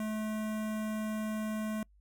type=tone with notch filter; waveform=square; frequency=215.9 Hz; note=A3; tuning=33 cents flat; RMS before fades=-35 dBFS; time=0-1.83 s; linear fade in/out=2 ms; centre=4400 Hz; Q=1.2; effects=noise-tail reverb RT60 0.1 s tail -26 dB re dry + added 50 Hz sine -60 dBFS peak until 2 s